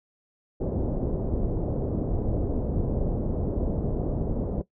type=low-pass noise; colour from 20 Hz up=pink; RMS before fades=-27 dBFS; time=0.6-4.62 s; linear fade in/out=10 ms; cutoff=560 Hz; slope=24 dB/octave; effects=noise-tail reverb RT60 0.1 s tail -17 dB re dry